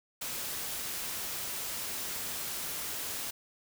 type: noise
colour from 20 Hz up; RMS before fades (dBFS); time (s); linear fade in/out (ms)
white; -37; 0.21-3.31; 10
effects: none